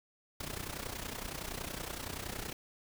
pink noise with amplitude modulation, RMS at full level -38 dBFS, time 0.4-2.53 s, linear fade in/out 5 ms, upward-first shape sine, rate 30.7 Hz, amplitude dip 75%, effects none

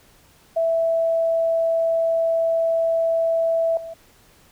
sine tone with level steps, 659.3 Hz, E5, in tune, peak -17 / -31 dBFS, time 0.56-3.94 s, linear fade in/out 10 ms, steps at 3.77 s, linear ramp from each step 2 ms, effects pink hiss -54 dBFS RMS until 4.51 s

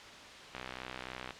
click train, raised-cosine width 0.3 ms, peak -24 dBFS, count 49, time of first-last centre 0.55-1.307 s, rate 63.4 Hz, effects white hiss -49 dBFS RMS until 1.39 s + low-pass 4000 Hz 12 dB/octave

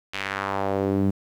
sawtooth tone with band-pass filter sweep, 98.1 Hz, G2, 2 cents sharp, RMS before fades -25 dBFS, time 0.13-1.11 s, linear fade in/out 10 ms, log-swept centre 2800 to 210 Hz, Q 1.7, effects 9-bit

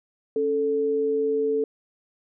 sine tone pair together, 277 / 440 Hz, C#4 / A4, -1 / 0 cents, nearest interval minor sixth, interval 801 cents, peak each -30 / -21 dBFS, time 0.36-1.64 s, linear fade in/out 2 ms, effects none

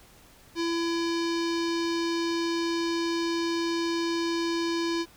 square tone with low-pass filter, 335.8 Hz, E4, 32 cents sharp, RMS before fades -28 dBFS, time 0.55-5.06 s, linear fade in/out 50 ms, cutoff 4900 Hz, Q 2.7, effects pink hiss -55 dBFS RMS until 5.16 s

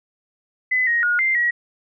sine tone with pitch steps, 2015 / 1878 / 1440 / 2090 / 1912 Hz, B6 / A#6 / F#6 / C7 / A#6, +34 / +12 / -47 / -2 / +43 cents, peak -16 dBFS, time 0.71-1.51 s, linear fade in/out 10 ms, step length 160 ms, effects none

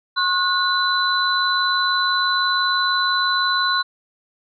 sine tone cluster, 1078 / 1457 / 4007 Hz, C#6 / F#6 / B7, -49 / -27 / +24 cents, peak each -21 dBFS, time 0.16-3.83 s, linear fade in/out 20 ms, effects none

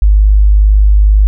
sine tone, 51.1 Hz, G#1, 27 cents flat, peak -3 dBFS, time 0.02-1.27 s, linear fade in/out 0 ms, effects none

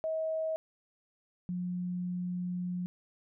sine tone pair in turn, 638 / 179.03 Hz, D#5 / F3, +43 / +43 cents, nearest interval octave + minor seventh, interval 2200 cents, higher first, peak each -30 / -32 dBFS, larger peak first, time 0.04-0.56 / 1.49-2.86 s, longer second, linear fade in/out 0 ms, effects none

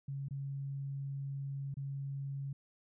sine tone with dropouts, 138.3 Hz, C#3, 4 cents flat, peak -37 dBFS, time 0.08-2.53 s, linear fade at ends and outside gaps 5 ms, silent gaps 0.285-0.308 / 1.742-1.769 s, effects none

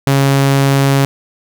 sawtooth tone, 137.7 Hz, C#3, 11 cents flat, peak -5 dBFS, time 0.07-1.05 s, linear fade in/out 0 ms, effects none

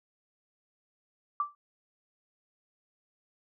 sine tone with exponential decay, 1169 Hz, D6, 8 cents flat, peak -23 dBFS, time 1.4-1.55 s, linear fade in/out 2 ms, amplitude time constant 31 ms, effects none

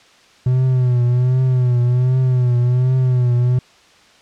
triangle tone with vibrato, 125.5 Hz, B2, 28 cents sharp, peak -10 dBFS, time 0.46-3.59 s, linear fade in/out 5 ms, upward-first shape triangle, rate 1.3 Hz, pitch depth 67 cents each way, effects white hiss -49 dBFS RMS until 4.21 s + low-pass 5000 Hz 12 dB/octave

